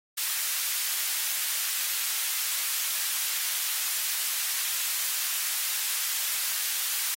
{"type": "high-pass noise", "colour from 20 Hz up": "white", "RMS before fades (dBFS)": -29, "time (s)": [0.17, 7.15], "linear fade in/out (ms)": 10, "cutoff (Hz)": 1500, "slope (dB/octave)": 12, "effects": ["AAC 48 kbps"]}